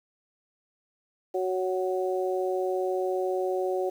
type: harmonic tone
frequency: 185.6 Hz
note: F#3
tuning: 6 cents sharp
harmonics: 2 / 3 / 4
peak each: -27 / -31 / -33 dBFS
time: 1.34-3.9 s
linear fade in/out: 10 ms
effects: 9-bit